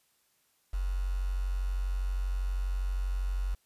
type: tone with quantisation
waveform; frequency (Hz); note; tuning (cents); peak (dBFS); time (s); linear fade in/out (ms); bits
sine; 46.25; F#1; 0; -28; 0.73-3.55; 10; 8
effects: white hiss -71 dBFS RMS until 3.65 s + resampled to 32000 Hz